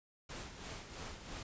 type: noise with tremolo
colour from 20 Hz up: pink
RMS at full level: -45 dBFS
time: 0.29-1.43 s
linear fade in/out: 5 ms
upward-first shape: sine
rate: 3 Hz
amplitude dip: 55%
effects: resampled to 16000 Hz